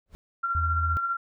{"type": "noise with exponential growth", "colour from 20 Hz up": "brown", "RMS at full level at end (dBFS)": -41, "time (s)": [0.06, 0.15], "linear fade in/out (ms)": 0, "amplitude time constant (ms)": 18}
{"type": "tone with tremolo", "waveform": "sine", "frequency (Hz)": 1373, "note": "F6", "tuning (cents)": -30, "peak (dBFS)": -23, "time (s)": [0.43, 1.17], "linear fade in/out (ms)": 10, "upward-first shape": "sine", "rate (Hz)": 15, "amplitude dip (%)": 45}
{"type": "tone", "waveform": "sine", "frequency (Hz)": 80.2, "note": "E2", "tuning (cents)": -47, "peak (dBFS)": -25, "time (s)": [0.55, 0.97], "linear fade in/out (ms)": 0}
{"effects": []}